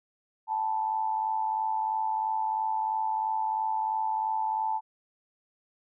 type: tone with amplitude modulation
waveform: sine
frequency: 877 Hz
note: A5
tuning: 6 cents flat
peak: -23 dBFS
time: 0.47-4.81 s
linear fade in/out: 50 ms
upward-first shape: sine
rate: 103 Hz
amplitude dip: 65%
effects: none